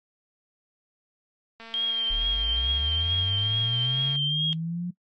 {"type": "click train", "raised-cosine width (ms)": 0.3, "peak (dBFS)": -28, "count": 582, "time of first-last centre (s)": [1.6, 4.159], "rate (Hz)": 227}
{"type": "tone with vibrato", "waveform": "sine", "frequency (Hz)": 3205, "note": "G7", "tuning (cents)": 38, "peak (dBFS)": -23, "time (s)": [1.74, 4.53], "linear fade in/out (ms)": 0, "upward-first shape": "triangle", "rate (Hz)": 2.3, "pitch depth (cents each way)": 41}
{"type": "linear sweep", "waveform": "sine", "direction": "up", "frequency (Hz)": [35, 179.2], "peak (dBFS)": -27, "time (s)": [2.1, 4.91], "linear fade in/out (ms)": 10}
{"effects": ["noise-tail reverb RT60 0.1 s tail -20 dB re dry", "MP3 32 kbps"]}